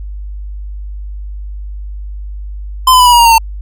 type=tone with pitch steps; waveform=square; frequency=1029 / 1010.2 / 991.7 / 973.5 / 955.7 / 938.2 / 921 / 904.1 Hz; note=C6 / B5 / B5 / B5 / A#5 / A#5 / A#5 / A5; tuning=-29 / +39 / +7 / -25 / +43 / +11 / -21 / +47 cents; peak=-4 dBFS; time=2.87-3.382 s; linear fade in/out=5 ms; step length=64 ms; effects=added 50 Hz sine -21 dBFS peak until 3.61 s